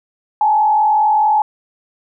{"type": "tone with frequency modulation", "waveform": "sine", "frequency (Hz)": 852, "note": "G#5", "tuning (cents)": 44, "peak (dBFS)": -10, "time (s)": [0.41, 1.42], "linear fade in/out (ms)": 2, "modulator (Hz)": 44.6, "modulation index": 0.67, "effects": []}